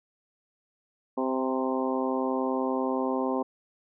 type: harmonic tone with a mistuned harmonic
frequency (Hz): 130.5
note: C3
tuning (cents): -4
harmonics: 2 / 3 / 4 / 5 / 6 / 7 / 8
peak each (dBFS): -29 / -32 / -32 / -37 / -36 / -36 / -36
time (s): 1.17-3.43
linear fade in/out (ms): 10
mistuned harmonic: 6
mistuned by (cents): +23
effects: none